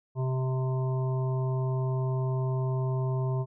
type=harmonic tone; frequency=130 Hz; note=C3; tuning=11 cents flat; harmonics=1 / 3 / 5 / 7 / 8; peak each=-26 / -36 / -40 / -43 / -44 dBFS; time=0.15-3.46 s; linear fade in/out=50 ms; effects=none